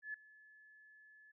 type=tone with ADSR envelope; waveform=sine; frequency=1720 Hz; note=A6; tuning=40 cents flat; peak=-39 dBFS; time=0.02-1.32 s; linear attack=120 ms; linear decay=4 ms; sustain=-21 dB; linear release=13 ms; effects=none